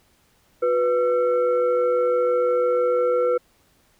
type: tone with frequency modulation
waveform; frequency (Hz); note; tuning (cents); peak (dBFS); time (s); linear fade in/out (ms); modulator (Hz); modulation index
sine; 493.9; B4; 0; -17; 0.62-3.38; 10; 854; 0.56
effects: pink hiss -61 dBFS RMS until 3.99 s